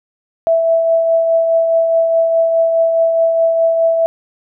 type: tone with tremolo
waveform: sine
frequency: 659.3 Hz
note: E5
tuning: in tune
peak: -8 dBFS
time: 0.47-4.06 s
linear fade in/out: 0 ms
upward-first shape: triangle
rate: 4.8 Hz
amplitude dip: 40%
effects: none